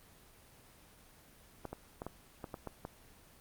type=clicks; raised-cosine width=1 ms; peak=-26 dBFS; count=8; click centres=1.653 / 1.73 / 2.019 / 2.066 / 2.442 / 2.542 / 2.673 / 2.851 s; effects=pink hiss -60 dBFS RMS until 3.4 s + Opus 24 kbps